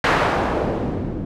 white noise with low-pass filter sweep, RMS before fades -21 dBFS, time 0.04-1.25 s, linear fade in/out 2 ms, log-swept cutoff 1700 to 210 Hz, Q 0.94, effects none

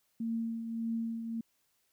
sine tone with tremolo, 228.2 Hz, A#3, 37 cents flat, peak -30 dBFS, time 0.2-1.41 s, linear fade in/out 5 ms, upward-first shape triangle, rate 1.7 Hz, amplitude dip 55%, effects white hiss -75 dBFS RMS until 1.92 s

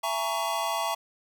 square chord, A# half-diminished seventh, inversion second, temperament just, 671.3 / 839.1 / 932.3 / 1118.8 Hz, E5 / G#5 / A#5 / C#6, +31 / +18 / 0 / +16 cents, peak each -33 / -34 / -33 / -33 dBFS, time 0.03-0.95 s, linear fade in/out 10 ms, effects none

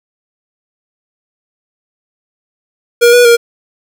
square tone with pitch steps, 475.3 / 486.7 / 470.1 Hz, A#4 / B4 / A#4, +34 / -25 / +15 cents, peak -4 dBFS, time 3.01-3.37 s, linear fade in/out 20 ms, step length 120 ms, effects none

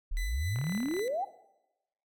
sine exponential sweep, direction up, 32.4 to 830.6 Hz, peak -29 dBFS, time 0.11-1.25 s, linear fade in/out 10 ms
sawtooth tone with tremolo, 2000 Hz, B6, 21 cents sharp, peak -35 dBFS, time 0.17-1.08 s, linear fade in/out 0 ms, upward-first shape sine, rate 3.9 Hz, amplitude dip 45%
click train, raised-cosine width 0.5 ms, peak -29 dBFS, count 17, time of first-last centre 0.56-0.994 s, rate 36.9 Hz
effects noise-tail reverb RT60 0.9 s tail -17 dB re dry

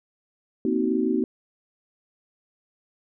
sine chord, C half-diminished seventh, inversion third, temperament just, 235.5 / 261.6 / 314 / 376.7 Hz, Bb3 / C4 / Eb4 / Gb4, +18 / 0 / +16 / +31 cents, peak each -26 dBFS, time 0.65-1.24 s, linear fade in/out 2 ms, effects none

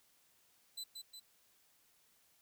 sawtooth tone with echo, 4014 Hz, B7, 27 cents sharp, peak -39 dBFS, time 0.77-0.84 s, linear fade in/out 10 ms, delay 180 ms, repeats 2, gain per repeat -4 dB, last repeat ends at 1.2 s, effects white hiss -71 dBFS RMS until 2.41 s

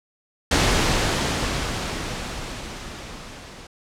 pink noise with level ramp, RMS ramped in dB -17 to -41 dBFS, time 0.51-3.67 s, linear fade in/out 5 ms, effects low-pass 7000 Hz 12 dB/octave

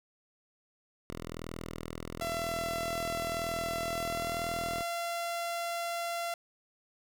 5% pulse tone, 41 Hz, E1, 9 cents flat, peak -28 dBFS, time 1.1-4.83 s, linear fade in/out 0 ms
sawtooth tone with pitch glide, 674 to 684.2 Hz, E5 to F5, +38 to -36 cents, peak -29 dBFS, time 2.21-6.34 s, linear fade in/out 2 ms, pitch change +26 cents, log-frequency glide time 3.96-4.4 s
effects none

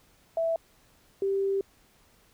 sine tone pair in turn, 659 / 391.8 Hz, E5 / G4, -1 / -1 cents, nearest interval major sixth, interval 900 cents, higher first, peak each -24 dBFS, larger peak neither, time 0.37-0.56 / 1.22-1.61 s, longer second, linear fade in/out 2 ms, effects pink hiss -62 dBFS RMS until 2.33 s

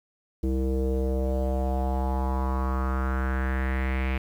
square tone with low-pass filter sweep, 65.41 Hz, C2, in tune, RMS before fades -26 dBFS, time 0.43-4.18 s, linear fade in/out 5 ms, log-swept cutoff 370 to 2400 Hz, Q 4.3, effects 9-bit

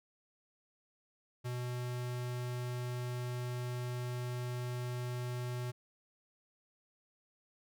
square tone, 123.47 Hz, B2, in tune, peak -37 dBFS, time 1.44-5.72 s, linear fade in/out 20 ms, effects none

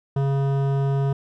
triangle tone with hard clipping, 137.9 Hz, C#3, 9 cents flat, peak -21 dBFS, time 0.16-1.13 s, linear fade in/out 5 ms, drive 18 dB, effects none

